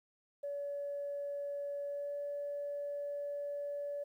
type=tone with pitch glide; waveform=sine; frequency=570 to 574.6 Hz; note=C#5 to D5; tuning=+48 to -38 cents; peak=-36 dBFS; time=0.43-4.04 s; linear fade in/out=10 ms; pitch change=+14 cents; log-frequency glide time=1.87-2.15 s; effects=tanh soft clip ceiling -32 dBFS + 12-bit